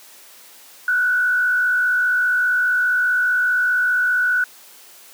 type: tone with frequency modulation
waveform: sine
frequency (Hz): 1480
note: F#6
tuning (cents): 0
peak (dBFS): -15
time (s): 0.88-4.44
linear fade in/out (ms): 2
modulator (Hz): 55.1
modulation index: 0.6
effects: white hiss -45 dBFS RMS until 5.13 s + high-pass 300 Hz 12 dB/octave